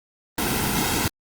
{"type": "noise with comb filter", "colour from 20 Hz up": "pink", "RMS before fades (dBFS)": -23, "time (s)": [0.38, 1.08], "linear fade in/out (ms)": 2, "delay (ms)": 1.7, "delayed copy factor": -0.65, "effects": ["Opus 24 kbps"]}